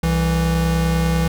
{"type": "tone pair together", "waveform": "square", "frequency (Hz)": [64.91, 164.7], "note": ["C2", "E3"], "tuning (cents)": [-13, -1], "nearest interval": "octave + major third", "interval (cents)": 1612, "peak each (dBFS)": [-21, -18], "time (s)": [0.03, 1.28], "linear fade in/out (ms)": 5, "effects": []}